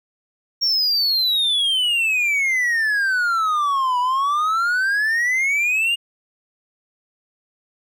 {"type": "exponential two-way sweep", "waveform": "triangle", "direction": "down then up", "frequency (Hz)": [5588, 974, 2857], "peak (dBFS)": -15, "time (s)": [0.61, 5.96], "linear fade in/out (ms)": 20, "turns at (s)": 3.99, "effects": []}